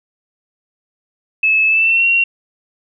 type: tone with pitch glide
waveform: sine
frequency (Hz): 2600 to 2743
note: E7 to F7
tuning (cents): -24 to -32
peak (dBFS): -10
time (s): 1.43-2.24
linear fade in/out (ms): 5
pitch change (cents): +92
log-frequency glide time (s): 1.66-2.06
effects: none